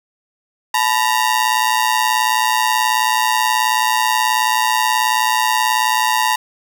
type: ring-modulated tone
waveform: sawtooth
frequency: 932.3 Hz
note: A#5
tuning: in tune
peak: -7 dBFS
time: 0.74-6.36 s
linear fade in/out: 5 ms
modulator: 59.3 Hz
effects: none